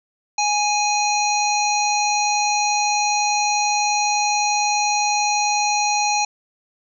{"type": "harmonic tone", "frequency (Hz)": 830.6, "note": "G#5", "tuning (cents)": 0, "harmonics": [1, 3, 5, 7, 8], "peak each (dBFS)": [-19, -24, -26, -27, -28], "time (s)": [0.38, 6.25], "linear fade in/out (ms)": 5, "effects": []}